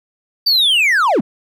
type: linear sweep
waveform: triangle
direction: down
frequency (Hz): 4685 to 155.56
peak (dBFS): -9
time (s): 0.46-1.21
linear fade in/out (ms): 10
effects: none